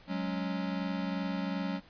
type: chord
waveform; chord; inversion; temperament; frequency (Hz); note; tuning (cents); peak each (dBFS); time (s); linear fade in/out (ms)
square; F# suspended second; none; equal; 185 / 207.7 / 277.2; F#3 / G#3 / C#4; 0 / 0 / 0; -35 / -39 / -38; 0.07-1.81; 50
effects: pink hiss -58 dBFS RMS until 1.89 s + resampled to 11025 Hz